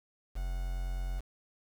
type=tone with quantisation; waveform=triangle; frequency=44.74 Hz; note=F1; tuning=43 cents sharp; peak=-30 dBFS; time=0.35-1.21 s; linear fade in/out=20 ms; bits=8; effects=none